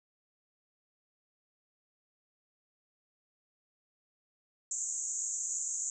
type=band-pass noise; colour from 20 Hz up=white; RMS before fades=-36 dBFS; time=4.71-5.9 s; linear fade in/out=2 ms; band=6500 to 7500 Hz; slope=96 dB/octave; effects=none